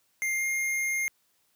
square tone with pitch glide, 2108 to 2123 Hz, C7 to C7, +12 to +25 cents, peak -27 dBFS, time 0.22-1.08 s, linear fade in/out 0 ms, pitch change +13 cents, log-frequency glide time 0.35-0.45 s, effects white hiss -70 dBFS RMS until 1.55 s + high-pass 60 Hz 12 dB/octave

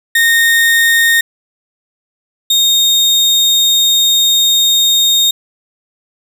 35% pulse tone pair in turn, 1845 / 3700 Hz, A#6 / A#7, -18 / -14 cents, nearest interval octave, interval 1204 cents, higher second, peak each -6 dBFS, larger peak neither, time 0.15-1.21 / 2.5-5.31 s, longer second, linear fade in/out 5 ms, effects none

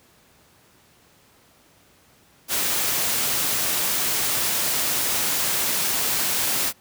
white noise, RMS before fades -23 dBFS, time 2.48-6.73 s, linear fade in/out 50 ms, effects pink hiss -56 dBFS RMS until 6.8 s + high-pass 80 Hz 12 dB/octave

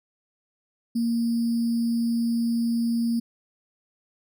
sine tone with sample-and-hold, 232.7 Hz, A#3, 3 cents flat, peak -21 dBFS, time 0.95-3.2 s, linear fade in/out 10 ms, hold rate 4900 Hz, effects none

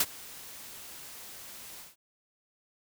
white noise with ADSR envelope, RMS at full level -23 dBFS, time 0-1.96 s, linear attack 4 ms, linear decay 45 ms, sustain -23 dB, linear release 160 ms, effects none

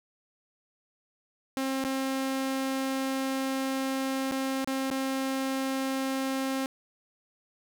sawtooth tone with dropouts, 266.8 Hz, C4, 34 cents sharp, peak -24 dBFS, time 1.57-6.66 s, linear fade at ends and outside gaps 0 ms, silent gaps 1.84-1.849 / 4.312-4.32 / 4.645-4.675 / 4.902-4.912 s, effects none

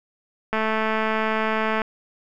click train, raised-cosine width 0.5 ms, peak -9 dBFS, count 283, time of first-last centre 0.53-1.818 s, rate 219 Hz, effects none

